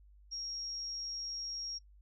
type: tone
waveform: sine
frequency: 5588 Hz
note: F8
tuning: in tune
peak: -38 dBFS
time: 0.31-1.79 s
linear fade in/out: 20 ms
effects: noise-tail reverb RT60 0.1 s tail -24 dB re dry + added 50 Hz sine -57 dBFS peak until 2.01 s